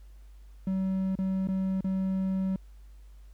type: tone with dropouts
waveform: triangle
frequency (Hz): 190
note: F#3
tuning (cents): +46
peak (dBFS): -24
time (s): 0.67-2.56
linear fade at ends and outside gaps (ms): 2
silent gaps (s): 1.154-1.188 / 1.473-1.486 / 1.808-1.844
effects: added 50 Hz sine -47 dBFS peak until 3.33 s + pink hiss -68 dBFS RMS until 3.33 s